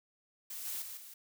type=noise with level steps; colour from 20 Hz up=blue; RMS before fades=-43 / -39 / -45 / -51 dBFS; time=0.5-1.14 s; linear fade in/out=5 ms; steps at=0.65 / 0.82 / 0.97 s; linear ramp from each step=2 ms; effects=none